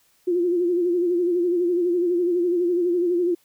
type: tone with vibrato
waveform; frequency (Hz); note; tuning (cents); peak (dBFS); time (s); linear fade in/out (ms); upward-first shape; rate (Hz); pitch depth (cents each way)
sine; 351.1; F4; +9; -18; 0.27-3.35; 10; sine; 12; 61
effects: white hiss -62 dBFS RMS until 3.44 s